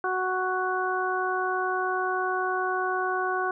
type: harmonic tone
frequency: 370.7 Hz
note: F#4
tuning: 3 cents sharp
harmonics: 1 / 2 / 3 / 4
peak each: -30 / -30 / -30 / -30 dBFS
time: 0.04-3.51 s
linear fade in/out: 2 ms
effects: none